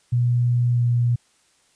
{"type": "tone with pitch glide", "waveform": "sine", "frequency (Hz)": [121.4, 120.21], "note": ["B2", "B2"], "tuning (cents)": [-29, -46], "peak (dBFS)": -16, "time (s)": [0.12, 1.16], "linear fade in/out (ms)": 10, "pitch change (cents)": -17, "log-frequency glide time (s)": [0.72, 0.81], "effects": ["white hiss -61 dBFS RMS until 1.75 s", "resampled to 22050 Hz"]}